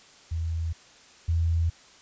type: tone pair in turn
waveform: sine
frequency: 82.1 / 83.01 Hz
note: E2 / E2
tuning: -6 / +13 cents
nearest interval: unison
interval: 19 cents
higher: second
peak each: -26 / -21 dBFS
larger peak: second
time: 0.31-0.73 / 1.28-1.7 s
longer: neither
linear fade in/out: 10 ms
effects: white hiss -53 dBFS RMS until 2.01 s + resampled to 16000 Hz